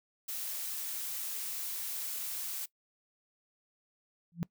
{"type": "noise", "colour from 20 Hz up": "blue", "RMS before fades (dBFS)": -38, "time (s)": [0.28, 2.66], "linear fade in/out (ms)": 10}
{"type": "tone with exponential growth", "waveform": "sine", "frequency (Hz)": 169.9, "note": "F3", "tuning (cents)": -47, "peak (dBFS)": -26, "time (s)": [4.32, 4.43], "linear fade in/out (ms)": 0, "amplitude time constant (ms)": 22}
{"effects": ["noise-tail reverb RT60 0.1 s tail -21 dB re dry"]}